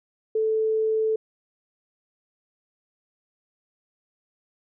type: tone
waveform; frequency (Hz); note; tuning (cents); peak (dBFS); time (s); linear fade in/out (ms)
sine; 438.8; A4; -5; -20; 0.35-1.16; 5
effects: none